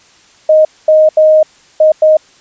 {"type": "tone bursts at uneven times", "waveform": "sine", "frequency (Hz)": 622.3, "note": "D#5", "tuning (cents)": 0, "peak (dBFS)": -3, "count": 5, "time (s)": [[0.49, 0.65], [0.88, 1.09], [1.17, 1.43], [1.8, 1.92], [2.02, 2.17]], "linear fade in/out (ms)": 5, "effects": ["white hiss -45 dBFS RMS until 2.4 s", "resampled to 16000 Hz"]}